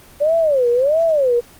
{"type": "tone with vibrato", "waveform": "sine", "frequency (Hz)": 563, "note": "C#5", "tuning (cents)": 27, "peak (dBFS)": -12, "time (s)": [0.2, 1.41], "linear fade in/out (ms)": 20, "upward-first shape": "sine", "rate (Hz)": 1.5, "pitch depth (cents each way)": 290, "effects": ["pink hiss -44 dBFS RMS until 1.59 s", "Opus 24 kbps"]}